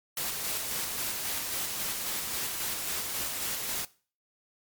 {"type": "noise with tremolo", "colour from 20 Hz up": "white", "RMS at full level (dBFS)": -32, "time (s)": [0.17, 3.85], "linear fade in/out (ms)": 2, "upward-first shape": "square", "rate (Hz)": 3.7, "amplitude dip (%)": 25, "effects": ["noise-tail reverb RT60 0.4 s tail -20 dB re dry", "MP3 96 kbps"]}